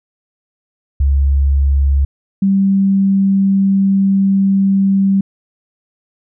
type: tone pair in turn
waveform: sine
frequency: 69.3 / 195.05 Hz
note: C#2 / G3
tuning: 0 / -8 cents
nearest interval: octave + tritone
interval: 1792 cents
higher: second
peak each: -9 dBFS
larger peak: neither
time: 1-2.05 / 2.42-5.21 s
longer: second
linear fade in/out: 5 ms
effects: none